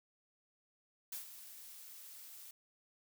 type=noise with ADSR envelope; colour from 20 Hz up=blue; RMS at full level=-42 dBFS; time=1.12-2.51 s; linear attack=6 ms; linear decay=120 ms; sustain=-11 dB; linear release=4 ms; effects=none